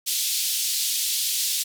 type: band-pass noise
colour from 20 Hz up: pink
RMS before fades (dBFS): -25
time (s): 0.06-1.64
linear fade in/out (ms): 20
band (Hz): 3400 to 16000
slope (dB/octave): 24
effects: none